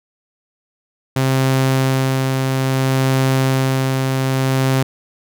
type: tone with tremolo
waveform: sawtooth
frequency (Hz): 132.5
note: C3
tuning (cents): +22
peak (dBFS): -9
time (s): 1.16-4.83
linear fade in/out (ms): 5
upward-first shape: sine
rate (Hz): 0.6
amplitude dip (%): 30
effects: none